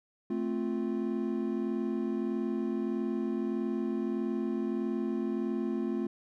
triangle chord, F major, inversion first, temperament equal, 220 / 261.6 / 349.2 Hz, A3 / C4 / F4, 0 / 0 / 0 cents, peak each -31 / -33 / -32 dBFS, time 0.3-6.07 s, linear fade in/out 5 ms, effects none

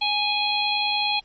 harmonic tone, 830.6 Hz, G#5, in tune, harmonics 1 / 3 / 4 / 5, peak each -26 / -26 / -26 / -26 dBFS, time 0.01-1.2 s, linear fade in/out 10 ms, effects pink hiss -60 dBFS RMS until 1.24 s + MP3 32 kbps

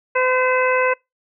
harmonic tone with a mistuned harmonic, 510 Hz, C5, 44 cents flat, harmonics 1 / 2 / 3 / 4 / 5, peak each -18 / -21 / -23 / -24 / -25 dBFS, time 0.15-0.94 s, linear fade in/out 10 ms, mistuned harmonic 5, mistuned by +24 cents, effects noise-tail reverb RT60 0.2 s tail -26 dB re dry

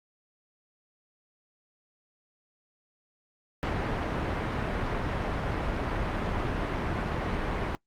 pink low-pass noise, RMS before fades -30 dBFS, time 3.63-7.75 s, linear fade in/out 0 ms, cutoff 1900 Hz, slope 12 dB/octave, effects noise-tail reverb RT60 0.1 s tail -23 dB re dry + Opus 48 kbps

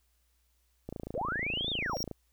click train, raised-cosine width 2 ms, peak -25 dBFS, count 35, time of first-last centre 0.89-2.113 s, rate 27.8 Hz
sine linear two-way sweep, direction up then down, 440 to 3729 to 440 Hz, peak -31 dBFS, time 1.15-1.97 s, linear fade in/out 0 ms, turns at 1.7 s
square tone with exponential growth, 5588 Hz, F8, in tune, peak -30 dBFS, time 1.81-2.03 s, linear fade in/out 0 ms, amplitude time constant 46 ms
effects added 60 Hz sine -70 dBFS peak until 2.32 s + white hiss -75 dBFS RMS until 2.32 s

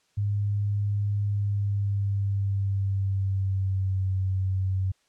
sine tone with pitch glide, 102.2 to 94.81 Hz, G#2 to F#2, -27 to +43 cents, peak -23 dBFS, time 0.17-4.92 s, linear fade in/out 10 ms, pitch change -130 cents, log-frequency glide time 1.23-4.11 s, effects white hiss -68 dBFS RMS until 5.08 s + low-pass 7000 Hz 12 dB/octave

